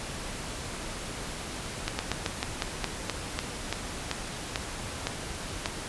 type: slowing click train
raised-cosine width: 0.2 ms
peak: -10 dBFS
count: 14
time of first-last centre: 1.88-5.659 s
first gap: 110 ms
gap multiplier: 1.15
effects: pink hiss -37 dBFS RMS until 5.88 s + resampled to 24000 Hz